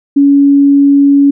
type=tone; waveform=sine; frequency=281.2 Hz; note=C#4; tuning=25 cents sharp; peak=-3 dBFS; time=0.16-1.31 s; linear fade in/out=10 ms; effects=none